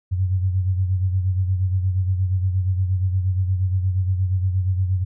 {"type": "beating tone pair", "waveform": "sine", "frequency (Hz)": [92.5, 101], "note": ["F#2", "G#2"], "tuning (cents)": [0, -48], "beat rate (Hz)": 8.5, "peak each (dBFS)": [-18, -27], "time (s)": [0.11, 5.05], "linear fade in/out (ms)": 20, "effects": []}